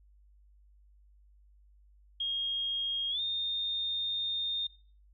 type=tone with pitch glide; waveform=sine; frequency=3253 to 3651 Hz; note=G#7 to A#7; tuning=-37 to -37 cents; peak=-30 dBFS; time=2.2-4.67 s; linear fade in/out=5 ms; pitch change=+200 cents; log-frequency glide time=3.1-3.21 s; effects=noise-tail reverb RT60 0.4 s tail -18 dB re dry + added 50 Hz sine -58 dBFS peak until 5.13 s